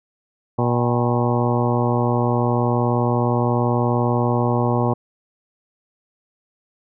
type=harmonic tone with a mistuned harmonic; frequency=120.4 Hz; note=B2; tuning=44 cents flat; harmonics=1 / 2 / 3 / 4 / 5 / 6 / 7 / 8 / 9; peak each=-20 / -23 / -25 / -26 / -27 / -28 / -28 / -29 / -30 dBFS; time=0.58-4.94 s; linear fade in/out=10 ms; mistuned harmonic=6; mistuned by=+93 cents; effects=none